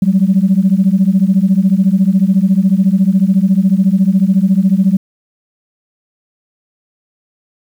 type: beating tone pair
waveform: sine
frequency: 184.4 / 198.4 Hz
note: F#3 / G3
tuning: -6 / +21 cents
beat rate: 14 Hz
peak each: -10 dBFS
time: 0.02-4.97 s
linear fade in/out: 5 ms
effects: tanh soft clip ceiling -1 dBFS + 7-bit